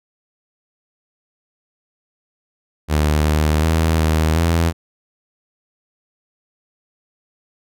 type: tone with pitch steps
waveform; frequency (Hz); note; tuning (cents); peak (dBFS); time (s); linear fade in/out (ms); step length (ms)
sawtooth; 75.7 / 76.6 / 80.6 / 78.9 / 83.3; D#2 / D#2 / E2 / D#2 / E2; -47 / -27 / -38 / +25 / +19; -10; 2.88-4.73; 50; 370
effects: none